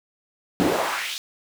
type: noise with high-pass filter sweep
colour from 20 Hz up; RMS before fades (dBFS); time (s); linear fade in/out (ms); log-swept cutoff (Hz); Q
brown; -24; 0.6-1.18; 0; 230 to 4200; 2.1
effects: none